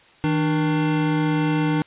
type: tone pair together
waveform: square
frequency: 158.65 / 299.5 Hz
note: D#3 / D4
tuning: +34 / +34 cents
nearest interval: major seventh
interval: 1100 cents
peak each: -22 dBFS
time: 0.24-1.82 s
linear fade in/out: 0 ms
effects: white hiss -52 dBFS RMS until 1.86 s + resampled to 8000 Hz